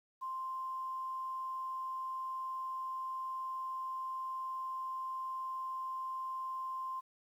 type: tone with quantisation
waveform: sine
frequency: 1046.5 Hz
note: C6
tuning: in tune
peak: -37 dBFS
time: 0.21-7.01 s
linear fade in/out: 20 ms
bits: 11
effects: none